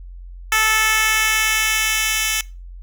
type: tone with high-pass filter sweep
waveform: 10% pulse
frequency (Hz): 437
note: A4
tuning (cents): -12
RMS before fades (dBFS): -18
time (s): 0.52-2.41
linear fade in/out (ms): 2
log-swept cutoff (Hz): 1400 to 3100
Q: 0.96
effects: noise-tail reverb RT60 0.3 s tail -22 dB re dry + added 44 Hz sine -33 dBFS peak until 2.82 s